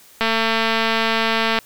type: click train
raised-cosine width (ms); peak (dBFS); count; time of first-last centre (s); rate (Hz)
0.3; -3; 311; 0.21-1.588; 225
effects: white hiss -48 dBFS RMS until 1.65 s